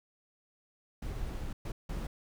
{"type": "noise bursts at uneven times", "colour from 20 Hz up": "brown", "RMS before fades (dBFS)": -37, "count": 3, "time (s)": [[1.02, 1.53], [1.65, 1.72], [1.89, 2.07]], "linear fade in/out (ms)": 5, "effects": []}